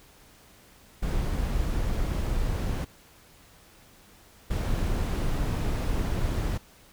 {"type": "noise bursts at uneven times", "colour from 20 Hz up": "brown", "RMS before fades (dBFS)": -27, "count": 2, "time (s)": [[1.02, 2.85], [4.5, 6.58]], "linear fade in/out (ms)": 10, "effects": ["pink hiss -55 dBFS RMS until 6.92 s"]}